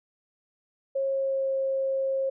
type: tone with pitch glide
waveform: sine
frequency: 542 to 537 Hz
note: C#5 to C5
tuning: -39 to +45 cents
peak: -24 dBFS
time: 0.95-2.3 s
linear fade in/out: 10 ms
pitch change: -16 cents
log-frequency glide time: 1.08-1.51 s
effects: none